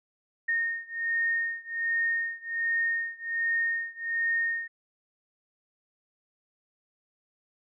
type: beating tone pair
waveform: sine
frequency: 1842 / 1843.3 Hz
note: A#6 / A#6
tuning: -21 / -20 cents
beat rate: 1.3 Hz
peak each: -29 / -30 dBFS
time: 0.48-4.68 s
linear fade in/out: 10 ms
effects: none